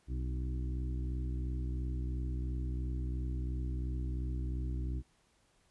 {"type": "harmonic tone with a mistuned harmonic", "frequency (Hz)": 62.9, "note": "B1", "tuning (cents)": 32, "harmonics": [1, 2, 3, 4, 5, 6], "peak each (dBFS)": [-34, -41, -51, -49, -48, -56], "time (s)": [0.07, 5.03], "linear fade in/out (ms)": 50, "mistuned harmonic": 4, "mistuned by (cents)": 38, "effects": ["pink hiss -71 dBFS RMS until 5.7 s", "resampled to 24000 Hz"]}